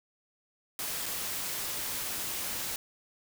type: noise with dropouts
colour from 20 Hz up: white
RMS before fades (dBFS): -35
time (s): 0.79-2.76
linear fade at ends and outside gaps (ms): 1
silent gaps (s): 1.058-1.062
effects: none